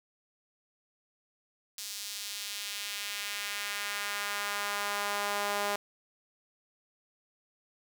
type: tone with high-pass filter sweep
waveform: sawtooth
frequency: 203.9 Hz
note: G#3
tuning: 32 cents flat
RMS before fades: -35 dBFS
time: 1.78-5.76 s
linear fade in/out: 2 ms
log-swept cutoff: 4900 to 670 Hz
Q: 1.1
effects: none